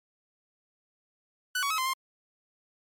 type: tone with pitch steps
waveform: sawtooth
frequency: 1490 / 1123 / 1282 / 1039 / 1057 Hz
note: F#6 / C#6 / E6 / C6 / C6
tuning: +12 / +22 / -49 / -12 / +17 cents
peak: -23 dBFS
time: 1.55-1.935 s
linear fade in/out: 5 ms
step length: 77 ms
effects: MP3 64 kbps